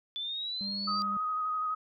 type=exponential sweep; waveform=sine; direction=up; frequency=3474 to 4735 Hz; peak=-33 dBFS; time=0.16-1.02 s; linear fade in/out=0 ms
type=tone; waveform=triangle; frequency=200 Hz; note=G3; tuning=35 cents sharp; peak=-36 dBFS; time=0.61-1.17 s; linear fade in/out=0 ms
type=tone with vibrato; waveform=sine; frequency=1255 Hz; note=D#6; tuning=15 cents sharp; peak=-29 dBFS; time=0.87-1.75 s; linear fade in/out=10 ms; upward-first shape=square; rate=12 Hz; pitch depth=14 cents each way
effects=none